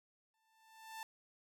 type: tone with exponential growth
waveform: sawtooth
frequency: 887 Hz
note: A5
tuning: 14 cents sharp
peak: -39 dBFS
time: 0.34-1.03 s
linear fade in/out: 1 ms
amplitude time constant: 150 ms
effects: none